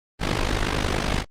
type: noise with amplitude modulation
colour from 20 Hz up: pink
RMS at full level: -19 dBFS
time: 0.19-1.25 s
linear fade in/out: 50 ms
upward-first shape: sine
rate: 50.6 Hz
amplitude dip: 80%
effects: low-pass 5000 Hz 12 dB/octave + Opus 32 kbps